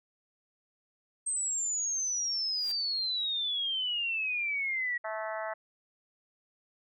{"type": "exponential sweep", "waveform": "sine", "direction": "down", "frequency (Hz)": [8400, 1911], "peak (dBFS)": -29, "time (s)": [1.26, 4.98], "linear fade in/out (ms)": 10}
{"type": "noise with exponential growth", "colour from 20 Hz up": "white", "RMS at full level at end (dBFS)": -44, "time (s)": [2.45, 2.72], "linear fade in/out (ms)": 5, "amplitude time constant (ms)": 58}
{"type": "harmonic tone", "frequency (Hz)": 217.9, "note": "A3", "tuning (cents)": -17, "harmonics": [3, 4, 5, 6, 7, 8, 9], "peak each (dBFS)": [-36, -40, -44, -43, -45, -45, -44], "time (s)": [5.04, 5.54], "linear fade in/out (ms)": 10}
{"effects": []}